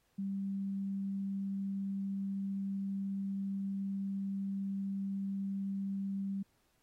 sine tone, 196 Hz, G3, in tune, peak -34 dBFS, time 0.18-6.43 s, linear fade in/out 10 ms, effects pink hiss -75 dBFS RMS until 6.82 s + AAC 48 kbps

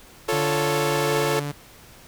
sawtooth chord, F augmented, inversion none, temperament equal, 349.2 / 440 / 554.4 Hz, F4 / A4 / C#5, 0 / 0 / 0 cents, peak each -24 / -19 / -23 dBFS, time 0.28-1.4 s, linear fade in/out 10 ms
sawtooth tone with pitch glide, 146.83 to 144.81 Hz, D3 to D3, 0 to -24 cents, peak -23 dBFS, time 0.32-1.52 s, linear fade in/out 10 ms, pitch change -24 cents, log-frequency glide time 0.77-1.36 s
effects pink hiss -48 dBFS RMS until 2.07 s

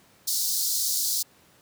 pink high-pass noise, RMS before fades -26 dBFS, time 0.27-1.23 s, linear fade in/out 10 ms, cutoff 4200 Hz, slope 48 dB/octave, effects pink hiss -58 dBFS RMS until 1.61 s + high-pass 100 Hz 12 dB/octave

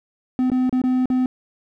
triangle tone with dropouts, 254.9 Hz, C4, 45 cents flat, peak -14 dBFS, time 0.39-1.26 s, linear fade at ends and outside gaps 1 ms, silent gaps 0.501-0.517 / 0.695-0.727 / 0.817-0.838 / 1.057-1.101 s, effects none

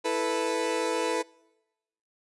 30% pulse chord, E suspended fourth, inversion none, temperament equal, 329.6 / 440 / 493.9 Hz, E4 / A4 / B4, 0 / 0 / 0 cents, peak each -30 / -28 / -26 dBFS, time 0.04-1.23 s, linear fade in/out 20 ms, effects noise-tail reverb RT60 1.0 s tail -25 dB re dry + resampled to 24000 Hz

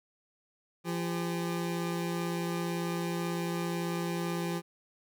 25% pulse tone pair together, 171.23 / 400.5 Hz, F3 / G4, -34 / +37 cents, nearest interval octave + minor third, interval 1471 cents, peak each -28 / -35 dBFS, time 0.84-4.62 s, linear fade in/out 50 ms, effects none

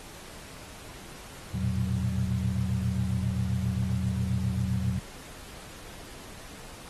sine tone cluster, 85 / 114.6 / 122.1 / 187.3 Hz, F2 / A#2 / B2 / F#3, -46 / -29 / -19 / +21 cents, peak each -31 dBFS, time 1.54-4.99 s, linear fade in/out 5 ms, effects pink hiss -46 dBFS RMS until 6.89 s + AAC 32 kbps

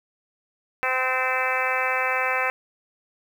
harmonic tone with a mistuned harmonic, 257.8 Hz, C4, 26 cents flat, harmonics 2 / 3 / 4 / 5 / 6 / 7 / 8 / 9 / 10, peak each -30 / -30 / -30 / -30 / -30 / -30 / -30 / -30 / -30 dBFS, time 0.83-2.5 s, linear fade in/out 0 ms, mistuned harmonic 10, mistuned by +29 cents, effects 8-bit

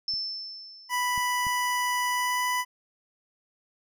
sine tone with exponential decay, 5300 Hz, E8, 9 cents sharp, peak -25 dBFS, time 0.08-1.46 s, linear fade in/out 2 ms, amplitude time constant 300 ms
clicks, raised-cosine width 5 ms, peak -38 / -29 / -28 dBFS, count 3, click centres 0.138 / 1.178 / 1.468 s
25% pulse tone with pitch glide, 987.8 to 993.5 Hz, B5 to B5, 0 to +10 cents, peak -21 dBFS, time 0.89-2.65 s, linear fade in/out 50 ms, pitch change +10 cents, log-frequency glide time 2.1-2.44 s
effects none

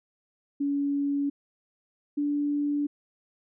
sine tone pair in turn, 283.2 / 290.3 Hz, C#4 / D4, +37 / -20 cents, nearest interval unison, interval 43 cents, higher second, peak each -24 dBFS, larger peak neither, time 0.6-1.3 / 2.17-2.87 s, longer neither, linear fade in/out 10 ms, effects none

